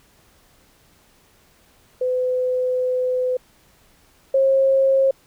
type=tone pair in turn; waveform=sine; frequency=506 / 537.5 Hz; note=B4 / C5; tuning=+42 / +47 cents; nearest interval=minor second; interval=105 cents; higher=second; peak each=-18 / -13 dBFS; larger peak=second; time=2.01-3.37 / 4.34-5.11 s; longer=first; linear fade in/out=5 ms; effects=pink hiss -56 dBFS RMS until 5.26 s